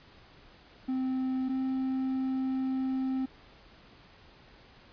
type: tone pair in turn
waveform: triangle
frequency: 260 / 262.6 Hz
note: C4 / C4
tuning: -11 / +6 cents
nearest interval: unison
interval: 17 cents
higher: second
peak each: -26 dBFS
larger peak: neither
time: 0.88-1.49 / 1.49-3.26 s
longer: second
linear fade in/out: 10 ms
effects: pink hiss -56 dBFS RMS until 4.92 s + resampled to 11025 Hz